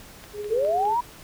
click train, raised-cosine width 0.3 ms, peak -26 dBFS, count 4, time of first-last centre 0.24-0.853 s, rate 4.89 Hz
sine tone with tremolo, 415.3 Hz, G#4, in tune, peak -27 dBFS, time 0.33-0.96 s, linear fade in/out 50 ms, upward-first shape triangle, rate 17 Hz, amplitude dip 50%
sine linear sweep, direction up, 419.8 to 987.8 Hz, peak -20 dBFS, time 0.5-1.01 s, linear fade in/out 10 ms
effects pink hiss -46 dBFS RMS until 1.23 s

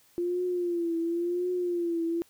sine tone with vibrato, 346.4 Hz, F4, 14 cents flat, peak -26 dBFS, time 0.18-2.22 s, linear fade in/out 0 ms, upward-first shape triangle, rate 0.94 Hz, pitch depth 82 cents each way, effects white hiss -62 dBFS RMS until 2.29 s

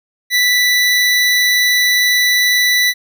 25% pulse tone, 1975.5 Hz, B6, in tune, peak -7 dBFS, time 0.3-2.94 s, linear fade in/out 50 ms, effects none

